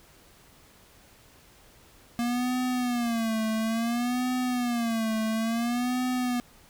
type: tone with vibrato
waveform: square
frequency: 235.6 Hz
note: A#3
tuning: 19 cents sharp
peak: -26 dBFS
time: 2.19-6.4 s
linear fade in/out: 0 ms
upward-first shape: sine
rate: 0.58 Hz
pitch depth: 120 cents each way
effects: pink hiss -56 dBFS RMS until 6.69 s